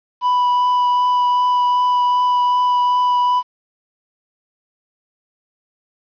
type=tone with vibrato; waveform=triangle; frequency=987.8 Hz; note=B5; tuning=in tune; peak=-11 dBFS; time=0.21-3.43 s; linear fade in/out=50 ms; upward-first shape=triangle; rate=2.6 Hz; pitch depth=10 cents each way; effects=resampled to 11025 Hz + 8-bit